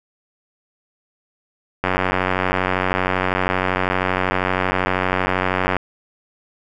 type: click train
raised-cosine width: 0.5 ms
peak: -3 dBFS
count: 365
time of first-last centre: 1.84-5.767 s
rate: 92.7 Hz
effects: none